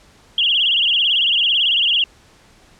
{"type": "tone with vibrato", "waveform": "sine", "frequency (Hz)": 3049, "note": "G7", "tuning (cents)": -49, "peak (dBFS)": -13, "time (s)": [0.38, 2.04], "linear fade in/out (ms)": 2, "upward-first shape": "sine", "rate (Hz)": 18, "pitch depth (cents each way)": 170, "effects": ["pink hiss -50 dBFS RMS until 2.79 s", "low-pass 8000 Hz 12 dB/octave"]}